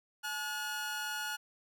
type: tone pair together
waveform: sawtooth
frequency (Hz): 858 / 1444.3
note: A5 / F#6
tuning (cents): -44 / -42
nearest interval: major sixth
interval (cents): 902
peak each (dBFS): -38 / -33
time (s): 0.23-1.37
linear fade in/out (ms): 20
effects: none